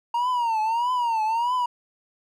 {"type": "tone with vibrato", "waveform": "triangle", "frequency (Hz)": 932.3, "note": "A#5", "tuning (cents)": 0, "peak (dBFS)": -19, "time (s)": [0.14, 1.66], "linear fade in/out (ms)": 5, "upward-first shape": "triangle", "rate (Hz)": 1.6, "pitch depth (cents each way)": 150, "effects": []}